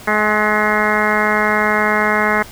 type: harmonic tone with a mistuned harmonic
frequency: 212.3 Hz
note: G#3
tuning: 38 cents sharp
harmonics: 1 / 2 / 3 / 4 / 5 / 6 / 7 / 8 / 9 / 10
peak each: -22 / -22 / -22 / -22 / -22 / -22 / -22 / -22 / -22 / -22 dBFS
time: 0.07-2.43 s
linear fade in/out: 10 ms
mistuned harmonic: 4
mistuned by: -19 cents
effects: pink hiss -37 dBFS RMS until 2.51 s